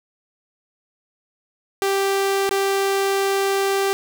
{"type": "tone with dropouts", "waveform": "sawtooth", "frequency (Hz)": 392.2, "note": "G4", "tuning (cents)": 1, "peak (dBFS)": -14, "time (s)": [1.82, 3.93], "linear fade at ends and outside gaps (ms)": 0, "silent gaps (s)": [2.492, 2.51], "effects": []}